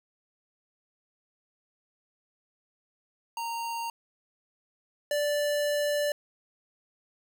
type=tone pair in turn; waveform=square; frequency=926 / 585.7 Hz; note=A#5 / D5; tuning=-12 / -5 cents; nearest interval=minor sixth; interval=793 cents; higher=first; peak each=-32 / -26 dBFS; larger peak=second; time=3.37-3.9 / 5.11-6.12 s; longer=second; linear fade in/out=2 ms; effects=none